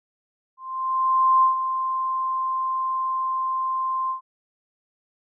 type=tone with ADSR envelope; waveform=sine; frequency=1046.5 Hz; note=C6; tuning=in tune; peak=-13 dBFS; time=0.57-4.21 s; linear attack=860 ms; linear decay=120 ms; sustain=-9 dB; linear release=110 ms; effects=none